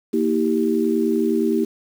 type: chord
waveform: sine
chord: E diminished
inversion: second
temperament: equal with one note detuned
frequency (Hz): 233.1 / 321.5 / 392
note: Bb3 / E4 / G4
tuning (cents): 0 / -43 / 0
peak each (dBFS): -21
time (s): 0.13-1.65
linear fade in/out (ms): 10
effects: 7-bit